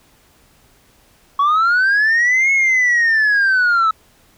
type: linear two-way sweep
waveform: sine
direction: up then down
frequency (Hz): 1108.7 to 2192 to 1289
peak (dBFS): -9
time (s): 1.39-3.91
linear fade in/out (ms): 5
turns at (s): 2.52
effects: tanh soft clip ceiling -10 dBFS + pink hiss -53 dBFS RMS until 4.37 s